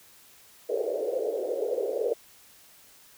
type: band-pass noise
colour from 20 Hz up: pink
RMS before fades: -29 dBFS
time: 0.69-2.14 s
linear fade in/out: 10 ms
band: 420 to 560 Hz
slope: 48 dB/octave
effects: white hiss -55 dBFS RMS until 3.17 s